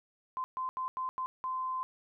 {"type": "tone bursts at uneven times", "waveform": "sine", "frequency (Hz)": 1033, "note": "C6", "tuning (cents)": -22, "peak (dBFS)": -32, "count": 6, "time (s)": [[0.37, 0.44], [0.57, 0.69], [0.77, 0.88], [0.97, 1.09], [1.18, 1.26], [1.44, 1.83]], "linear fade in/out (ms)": 0, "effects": []}